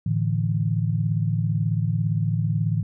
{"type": "chord", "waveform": "sine", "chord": "A suspended fourth", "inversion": "none", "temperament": "equal", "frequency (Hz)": [110, 146.83, 164.81], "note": ["A2", "D3", "E3"], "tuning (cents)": [0, 0, 0], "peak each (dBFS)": [-23, -26, -25], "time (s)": [0.06, 2.83], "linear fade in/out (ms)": 5, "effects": []}